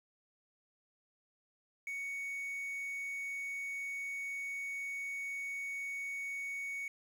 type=tone with quantisation; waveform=triangle; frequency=2229 Hz; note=C#7; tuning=9 cents sharp; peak=-36 dBFS; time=1.87-6.88 s; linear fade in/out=2 ms; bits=10; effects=none